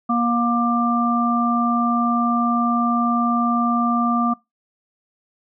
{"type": "harmonic tone", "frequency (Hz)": 237, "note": "A#3", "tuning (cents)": 29, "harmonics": [1, 3, 5], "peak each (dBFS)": [-19, -25, -20], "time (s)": [0.09, 4.34], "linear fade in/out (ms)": 10, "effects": ["noise-tail reverb RT60 0.2 s tail -23 dB re dry"]}